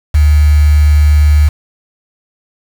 sine tone with quantisation, 74.3 Hz, D2, 21 cents sharp, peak -4 dBFS, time 0.14-1.49 s, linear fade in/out 10 ms, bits 4, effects none

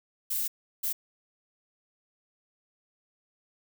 violet noise bursts at uneven times, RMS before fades -30 dBFS, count 2, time 0.3-0.48 / 0.83-0.93 s, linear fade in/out 10 ms, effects none

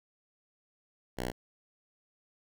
5% pulse tone, 61.7 Hz, B1, 1 cent flat, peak -22 dBFS, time 1.17-1.32 s, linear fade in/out 20 ms, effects none

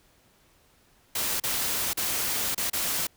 white noise with dropouts, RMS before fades -28 dBFS, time 1.15-3.07 s, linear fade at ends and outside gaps 5 ms, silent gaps 1.4-1.436 / 1.933-1.972 / 2.547-2.577 / 2.7-2.731 s, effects pink hiss -62 dBFS RMS until 3.16 s

